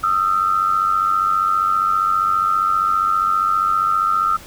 sine tone pair together, 1244.5 / 1339.5 Hz, D#6 / E6, 0 / +27 cents, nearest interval minor second, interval 127 cents, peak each -18 / -17 dBFS, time 0.03-4.37 s, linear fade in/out 10 ms, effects pink hiss -40 dBFS RMS until 4.46 s

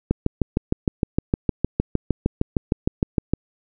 click train, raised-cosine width 3 ms, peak -5 dBFS, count 22, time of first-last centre 0.11-3.336 s, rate 6.51 Hz, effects none

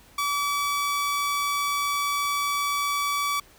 sawtooth tone, 1147 Hz, D6, 41 cents flat, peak -20 dBFS, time 0.18-3.4 s, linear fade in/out 5 ms, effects pink hiss -54 dBFS RMS until 3.58 s

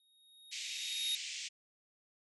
square tone with exponential growth, 3744 Hz, A#7, 7 cents sharp, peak -32 dBFS, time 0-1.15 s, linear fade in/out 1 ms, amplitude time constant 250 ms
pink band-pass noise, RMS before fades -43 dBFS, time 0.51-1.49 s, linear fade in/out 20 ms, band 2200 to 7700 Hz, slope 48 dB/octave
effects resampled to 32000 Hz

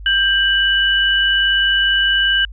sine tone pair together, 1581.2 / 2960 Hz, G6 / F#7, +15 / 0 cents, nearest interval major seventh, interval 1085 cents, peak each -15 dBFS, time 0.06-2.45 s, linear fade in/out 2 ms, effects added 50 Hz sine -30 dBFS peak until 2.52 s

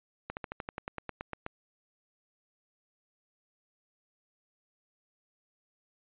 slowing click train, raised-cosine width 0.5 ms, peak -21 dBFS, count 13, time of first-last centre 0.3-1.464 s, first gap 69 ms, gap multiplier 1.06, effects resampled to 8000 Hz

